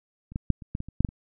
clicks, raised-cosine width 5 ms, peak -30 / -16 / -7 / -29 / -17 / -21 / -28 / -9 / -10 / -28 dBFS, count 10, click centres 0.32 / 0.359 / 0.503 / 0.622 / 0.751 / 0.804 / 0.886 / 1.006 / 1.048 / 1.089 s, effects none

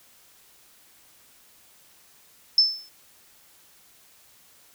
sine tone with exponential decay, 5274 Hz, E8, in tune, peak -11 dBFS, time 2.58-2.89 s, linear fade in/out 2 ms, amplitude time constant 67 ms, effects white hiss -56 dBFS RMS until 4.74 s

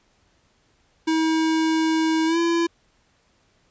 square tone with pitch glide, 320 to 337.3 Hz, D#4 to E4, +49 to +40 cents, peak -19 dBFS, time 1.07-2.67 s, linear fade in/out 10 ms, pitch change +91 cents, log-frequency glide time 2.26-2.38 s, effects pink hiss -63 dBFS RMS until 3.7 s + resampled to 16000 Hz

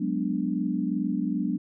sine chord, G# half-diminished seventh, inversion third, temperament equal, 185 / 207.7 / 246.9 / 293.7 Hz, F#3 / G#3 / B3 / D4, 0 / 0 / 0 / 0 cents, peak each -30 dBFS, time 0-1.58 s, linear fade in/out 10 ms, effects none

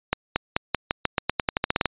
accelerating click train, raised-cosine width 0.3 ms, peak -4 dBFS, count 16, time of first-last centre 0.13-1.857 s, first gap 230 ms, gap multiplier 0.89, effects resampled to 8000 Hz

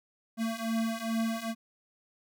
square beating tone pair, 224.5 / 226.9 Hz, A3 / A#3, +35 / -47 cents, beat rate 2.4 Hz, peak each -34 / -32 dBFS, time 0.37-1.55 s, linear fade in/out 50 ms, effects none

